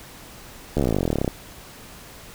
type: slowing click train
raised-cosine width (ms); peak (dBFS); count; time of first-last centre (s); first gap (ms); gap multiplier
2; -8; 25; 0.77-1.278; 13; 1.04
effects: pink hiss -43 dBFS RMS until 2.34 s